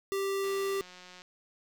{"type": "tone", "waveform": "square", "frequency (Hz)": 392, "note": "G4", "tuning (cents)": 0, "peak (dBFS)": -30, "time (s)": [0.12, 0.81], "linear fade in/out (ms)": 0}
{"type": "click train", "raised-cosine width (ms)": 0.2, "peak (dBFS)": -33, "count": 142, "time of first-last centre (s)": [0.44, 1.219], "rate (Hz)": 181}
{"effects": []}